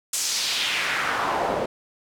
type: noise with band-pass filter sweep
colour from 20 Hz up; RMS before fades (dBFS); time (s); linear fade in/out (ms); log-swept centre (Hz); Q
pink; -25; 0.13-1.66; 5; 7800 to 500; 1.7
effects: none